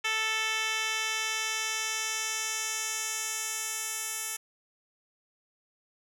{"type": "tone with band-pass filter sweep", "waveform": "10% pulse", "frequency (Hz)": 440, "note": "A4", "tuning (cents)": 0, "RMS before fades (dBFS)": -32, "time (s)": [0.04, 4.37], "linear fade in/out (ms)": 10, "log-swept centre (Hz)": [3300, 9600], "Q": 1.2, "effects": []}